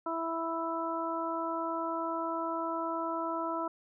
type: harmonic tone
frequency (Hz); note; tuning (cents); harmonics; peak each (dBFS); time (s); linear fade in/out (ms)
329.6; E4; 0; 1 / 2 / 3 / 4; -37 / -37 / -36 / -37; 0.06-3.68; 5
effects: none